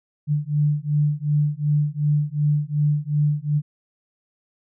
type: beating tone pair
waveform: sine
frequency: 146.83 / 149.53 Hz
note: D3 / D3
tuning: 0 / +32 cents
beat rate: 2.7 Hz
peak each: -21 dBFS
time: 0.27-3.62 s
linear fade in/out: 50 ms
effects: none